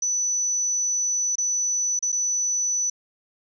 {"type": "tone with dropouts", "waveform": "sine", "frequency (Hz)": 5970, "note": "F#8", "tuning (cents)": 15, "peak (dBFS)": -21, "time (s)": [0.02, 2.9], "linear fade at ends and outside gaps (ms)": 5, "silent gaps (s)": [[1.356, 1.382], [1.992, 2.025], [2.12, 2.125]], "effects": []}